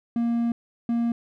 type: tone bursts at uneven times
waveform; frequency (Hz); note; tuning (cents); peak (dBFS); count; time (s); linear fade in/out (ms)
triangle; 234.3; A#3; +9; -19; 2; 0.16-0.52 / 0.89-1.12; 2
effects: none